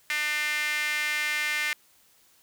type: tone with high-pass filter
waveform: sawtooth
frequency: 300 Hz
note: D4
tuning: 37 cents sharp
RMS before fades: -28 dBFS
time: 0.1-1.73 s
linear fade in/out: 0 ms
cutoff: 2000 Hz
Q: 4.4
effects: white hiss -61 dBFS RMS until 2.42 s